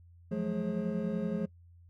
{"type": "tone cluster", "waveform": "triangle", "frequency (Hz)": [171.2, 181.8, 214.4, 416.7, 536], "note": ["F3", "F#3", "A3", "G#4", "C5"], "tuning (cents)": [-34, -30, -45, 6, 42], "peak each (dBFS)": [-36, -34, -32, -38, -38], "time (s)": [0.31, 1.46], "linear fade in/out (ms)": 10, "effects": ["noise-tail reverb RT60 0.1 s tail -23 dB re dry", "added 86 Hz sine -54 dBFS peak until 1.89 s"]}